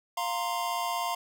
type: chord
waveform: square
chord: F suspended fourth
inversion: none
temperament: just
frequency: 698.5 / 931.3 / 1047.7 Hz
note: F5 / Bb5 / C6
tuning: 0 / -2 / +2 cents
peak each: -34 dBFS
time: 0.17-1.15 s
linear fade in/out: 5 ms
effects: none